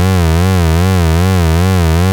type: tone with vibrato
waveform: 30% pulse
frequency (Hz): 87.31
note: F2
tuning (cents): 0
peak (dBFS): -5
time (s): 0-2.12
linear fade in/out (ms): 0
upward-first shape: sine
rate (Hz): 2.5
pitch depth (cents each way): 150
effects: none